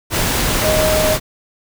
sine tone in noise, 622.3 Hz, D#5, in tune, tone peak -15 dBFS, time 0.61-1.18 s, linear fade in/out 50 ms, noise pink, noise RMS -17 dBFS, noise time 0.1-1.2 s, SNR -1 dB, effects none

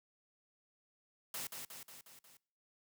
white noise with echo, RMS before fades -42 dBFS, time 1.34-1.47 s, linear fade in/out 2 ms, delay 180 ms, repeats 5, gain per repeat -4 dB, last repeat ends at 2.37 s, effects noise-tail reverb RT60 0.6 s tail -25 dB re dry + high-pass 80 Hz 12 dB/octave

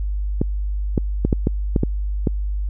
clicks, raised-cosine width 3 ms, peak -4 dBFS, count 8, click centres 0.415 / 0.978 / 1.25 / 1.328 / 1.471 / 1.762 / 1.834 / 2.272 s, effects added 50 Hz sine -20 dBFS peak until 2.69 s

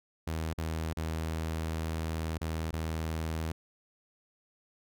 sawtooth tone with dropouts, 80.3 Hz, E2, 45 cents flat, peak -28 dBFS, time 0.27-3.52 s, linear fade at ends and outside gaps 5 ms, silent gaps 0.535-0.579 / 0.933-0.97 / 2.38-2.413 / 2.71-2.729 s, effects none

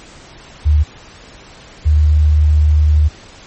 sine tone pair in turn, 75 / 75.78 Hz, D2 / D#2, +37 / -45 cents, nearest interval unison, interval 18 cents, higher second, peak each -7 dBFS, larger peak neither, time 0.65-0.84 / 1.85-3.09 s, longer second, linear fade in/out 20 ms, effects pink hiss -39 dBFS RMS until 3.46 s + MP3 32 kbps

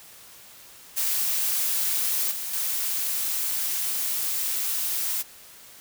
blue noise with level steps, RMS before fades -25 / -32 / -27 dBFS, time 0.96-5.23 s, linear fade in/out 20 ms, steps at 2.31 / 2.53 s, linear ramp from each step 5 ms, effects white hiss -48 dBFS RMS until 5.8 s

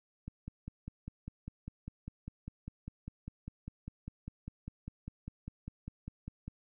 click train, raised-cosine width 5 ms, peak -29 dBFS, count 32, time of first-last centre 0.28-6.48 s, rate 5 Hz, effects none

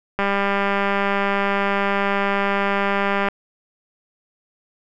click train, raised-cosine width 0.5 ms, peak -6 dBFS, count 617, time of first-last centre 0.19-3.285 s, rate 199 Hz, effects none

